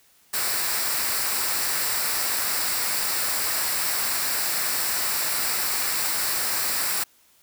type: noise with comb filter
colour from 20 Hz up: white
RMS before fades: -25 dBFS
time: 0.33-7.04 s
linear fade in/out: 10 ms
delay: 0.31 ms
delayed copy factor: -0.55
effects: white hiss -59 dBFS RMS until 7.42 s